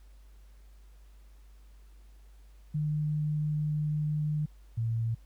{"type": "tone pair in turn", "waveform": "sine", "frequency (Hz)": [151, 114.01], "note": ["D3", "A#2"], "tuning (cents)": [48, -38], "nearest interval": "perfect fourth", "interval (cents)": 486, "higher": "first", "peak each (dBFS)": -27, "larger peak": "neither", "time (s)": [[2.74, 4.46], [4.77, 5.15]], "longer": "first", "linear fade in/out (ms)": 10, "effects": ["added 50 Hz sine -51 dBFS peak until 5.25 s", "pink hiss -68 dBFS RMS until 5.25 s"]}